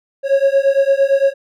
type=beating tone pair; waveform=triangle; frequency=544 / 552.8 Hz; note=C#5 / C#5; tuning=-33 / -5 cents; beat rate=8.8 Hz; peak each=-12 dBFS; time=0.23-1.34 s; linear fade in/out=50 ms; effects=none